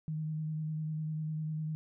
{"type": "tone with vibrato", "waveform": "sine", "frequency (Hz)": 155.56, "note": "D#3", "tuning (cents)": 0, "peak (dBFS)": -33, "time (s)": [0.08, 1.75], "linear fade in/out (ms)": 0, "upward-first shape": "square", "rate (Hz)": 10, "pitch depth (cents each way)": 15, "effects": []}